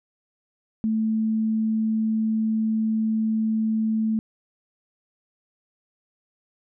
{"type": "tone", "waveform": "sine", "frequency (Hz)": 220, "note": "A3", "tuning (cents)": 0, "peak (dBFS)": -20, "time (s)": [0.84, 4.19], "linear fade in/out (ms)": 0, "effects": []}